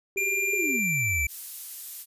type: tone with tremolo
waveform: sine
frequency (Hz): 389.7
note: G4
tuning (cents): -10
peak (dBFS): -30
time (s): 0.16-0.79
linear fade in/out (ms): 0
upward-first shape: sine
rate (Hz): 19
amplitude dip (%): 85
type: tone with pitch glide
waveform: square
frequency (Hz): 2388 to 2331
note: D7 to D7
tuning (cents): +28 to -14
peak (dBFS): -25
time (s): 0.17-1.27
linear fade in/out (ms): 5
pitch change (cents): -42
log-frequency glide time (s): 0.51-1.15
type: exponential sweep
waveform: sine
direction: down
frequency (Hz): 430 to 65.4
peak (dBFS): -29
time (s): 0.53-1.27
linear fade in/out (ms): 5
type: noise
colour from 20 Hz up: violet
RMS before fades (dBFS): -35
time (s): 1.27-2.06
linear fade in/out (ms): 50
effects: resampled to 32000 Hz